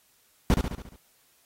brown noise with echo, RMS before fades -19 dBFS, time 0.5-0.54 s, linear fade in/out 0 ms, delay 70 ms, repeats 6, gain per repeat -5 dB, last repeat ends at 0.96 s, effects white hiss -64 dBFS RMS until 1.45 s + AAC 48 kbps

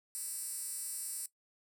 10% pulse tone with high-pass filter, 329.6 Hz, E4, in tune, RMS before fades -40 dBFS, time 0.15-1.26 s, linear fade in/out 0 ms, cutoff 9200 Hz, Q 3.9, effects noise-tail reverb RT60 0.1 s tail -17 dB re dry

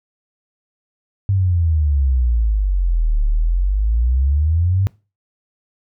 sine exponential two-way sweep, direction down then up, 100 to 36 to 100 Hz, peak -13 dBFS, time 1.29-4.87 s, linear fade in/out 0 ms, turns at 3.24 s, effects noise-tail reverb RT60 0.3 s tail -22 dB re dry

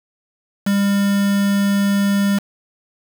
triangle tone with quantisation, 200 Hz, G3, 35 cents sharp, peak -12 dBFS, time 0.66-2.39 s, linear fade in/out 10 ms, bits 4, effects none

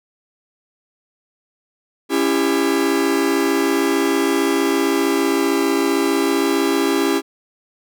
45% pulse chord, C# diminished, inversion none, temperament just, 277.2 / 332.6 / 399.1 Hz, C#4 / E4 / G4, 0 / +16 / +31 cents, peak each -20 dBFS, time 2.09-7.22 s, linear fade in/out 50 ms, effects none

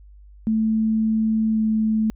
sine tone with pitch glide, 220 to 218.5 Hz, A3 to A3, 0 to -12 cents, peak -17 dBFS, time 0.47-2.1 s, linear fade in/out 0 ms, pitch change -12 cents, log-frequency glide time 1.52-1.59 s, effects added 50 Hz sine -43 dBFS peak until 2.15 s

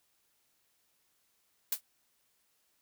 blue noise with exponential decay, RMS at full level -25 dBFS, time 1.72-1.81 s, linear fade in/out 5 ms, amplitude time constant 18 ms, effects white hiss -74 dBFS RMS until 2.81 s

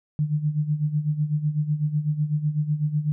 sine tone with tremolo, 150.5 Hz, D3, 43 cents sharp, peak -18 dBFS, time 0.19-3.12 s, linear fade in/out 0 ms, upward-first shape sine, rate 8 Hz, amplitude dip 75%, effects none

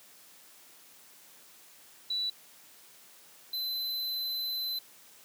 sine / square tone pair in turn, 3951 / 4039 Hz, B7 / B7, 0 / +38 cents, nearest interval unison, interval 38 cents, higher second, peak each -29 / -32 dBFS, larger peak first, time 2.1-2.3 / 3.53-4.79 s, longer second, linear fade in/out 5 ms, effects white hiss -56 dBFS RMS until 5.24 s + high-pass 150 Hz 12 dB/octave

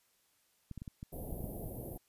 clicks, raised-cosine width 5 ms, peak -31 dBFS, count 9, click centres 0.713 / 0.777 / 0.819 / 0.878 / 1.029 / 1.327 / 1.406 / 1.442 / 1.66 s
pink band-stop noise, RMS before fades -43 dBFS, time 1.12-1.98 s, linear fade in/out 10 ms, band 730 to 11000 Hz, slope 48 dB/octave
effects white hiss -73 dBFS RMS until 2.08 s + resampled to 32000 Hz

